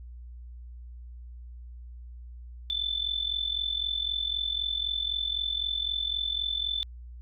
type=tone with amplitude modulation; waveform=sine; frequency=3520 Hz; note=A7; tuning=in tune; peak=-24 dBFS; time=2.7-6.83 s; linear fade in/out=0 ms; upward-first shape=sine; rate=43.9 Hz; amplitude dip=80%; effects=added 60 Hz sine -41 dBFS peak until 7.21 s